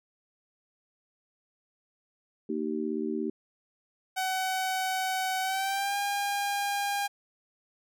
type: harmonic tone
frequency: 77.1 Hz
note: D#2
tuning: 15 cents flat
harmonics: 3 / 4 / 5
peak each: -33 / -33 / -33 dBFS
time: 2.49-3.3 s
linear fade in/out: 5 ms
type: tone with pitch glide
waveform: sawtooth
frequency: 753 to 807 Hz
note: F#5 to G#5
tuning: +30 to -50 cents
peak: -24 dBFS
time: 4.16-7.08 s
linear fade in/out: 20 ms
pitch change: +120 cents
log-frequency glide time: 5.41-5.97 s
effects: none